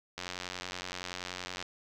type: click train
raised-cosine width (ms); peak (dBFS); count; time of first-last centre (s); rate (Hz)
0.2; -20; 132; 0.18-1.626; 90.6
effects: none